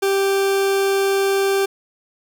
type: tone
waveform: 40% pulse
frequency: 392 Hz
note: G4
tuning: in tune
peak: -15 dBFS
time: 0.02-1.66 s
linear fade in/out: 10 ms
effects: 7-bit